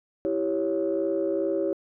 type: chord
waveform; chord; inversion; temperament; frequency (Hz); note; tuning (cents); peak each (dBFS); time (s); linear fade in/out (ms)
sine; C# diminished; first; equal; 329.6 / 392 / 554.4; E4 / G4 / C#5; 0 / 0 / 0; -27; 0.25-1.73; 0
effects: tanh soft clip ceiling -16 dBFS